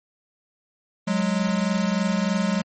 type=tone pair together; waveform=square; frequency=184.45 / 207.7 Hz; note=F#3 / G#3; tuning=-5 / 0 cents; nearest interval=major second; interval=205 cents; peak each=-24 / -24 dBFS; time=1.07-2.62 s; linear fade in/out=10 ms; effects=MP3 32 kbps